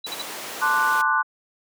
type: tone bursts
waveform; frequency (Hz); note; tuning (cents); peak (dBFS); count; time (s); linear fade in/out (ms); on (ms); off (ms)
sine; 3941; B7; -4; -28; 3; 0.04-0.221; 5; 29; 47
type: noise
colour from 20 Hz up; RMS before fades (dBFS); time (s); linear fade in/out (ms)
pink; -32; 0.06-1.02; 10
type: chord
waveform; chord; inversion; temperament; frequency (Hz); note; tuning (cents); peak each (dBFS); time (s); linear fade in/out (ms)
sine; D dominant seventh; second; equal; 880 / 1046.5 / 1174.7 / 1480; A5 / C6 / D6 / F#6; 0 / 0 / 0 / 0; -25 / -24 / -24 / -21; 0.61-1.23; 20
effects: high-pass 400 Hz 12 dB/octave